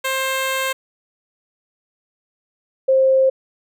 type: tone pair in turn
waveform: 10% pulse / sine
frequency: 529 / 529 Hz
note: C5 / C5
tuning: +19 / +19 cents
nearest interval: unison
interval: 0 cents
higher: neither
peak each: -11 dBFS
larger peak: neither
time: 0.04-0.73 / 2.88-3.3 s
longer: first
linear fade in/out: 10 ms
effects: none